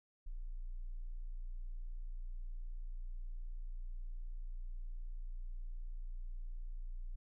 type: tone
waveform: sine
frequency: 29.36 Hz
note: A#0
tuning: 13 cents sharp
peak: -40 dBFS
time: 0.26-7.16 s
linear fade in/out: 10 ms
effects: none